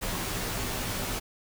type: noise with comb filter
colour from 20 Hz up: pink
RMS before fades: -32 dBFS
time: 0.01-1.2 s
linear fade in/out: 20 ms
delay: 14 ms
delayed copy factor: -0.7
effects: none